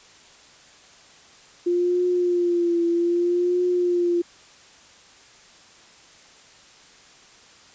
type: tone with vibrato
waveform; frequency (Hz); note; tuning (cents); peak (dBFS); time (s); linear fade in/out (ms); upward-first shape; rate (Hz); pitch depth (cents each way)
sine; 349.2; F4; 0; -18; 1.66-4.22; 10; triangle; 0.63; 50
effects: white hiss -50 dBFS RMS until 7.74 s + resampled to 16000 Hz